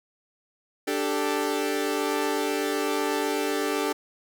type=chord; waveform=sawtooth; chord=D suspended fourth; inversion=none; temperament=equal; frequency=293.7 / 392 / 440 Hz; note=D4 / G4 / A4; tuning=0 / 0 / 0 cents; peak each=-25 dBFS; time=0.87-3.93 s; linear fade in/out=10 ms; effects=none